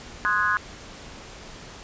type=chord; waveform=sine; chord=Ab dominant seventh; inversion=first; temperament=equal with one note detuned; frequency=1046.5 / 1244.5 / 1470.6 / 1661.2 Hz; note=C6 / Eb6 / Gb6 / Ab6; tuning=0 / 0 / -11 / 0 cents; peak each=-26 / -27 / -24 / -25 dBFS; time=0.25-0.57 s; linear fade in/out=0 ms; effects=pink hiss -42 dBFS RMS until 1.83 s + resampled to 16000 Hz